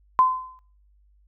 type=tone with exponential decay; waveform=sine; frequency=1027 Hz; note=C6; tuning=33 cents flat; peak=-11 dBFS; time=0.19-0.59 s; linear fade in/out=0 ms; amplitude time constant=85 ms; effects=noise-tail reverb RT60 0.5 s tail -19 dB re dry + added 50 Hz sine -56 dBFS peak until 1.27 s